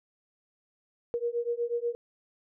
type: beating tone pair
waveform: sine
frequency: 470 / 478.2 Hz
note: A#4 / A#4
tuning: +14 / +44 cents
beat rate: 8.2 Hz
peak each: -31 dBFS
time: 1.14-1.95 s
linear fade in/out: 0 ms
effects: none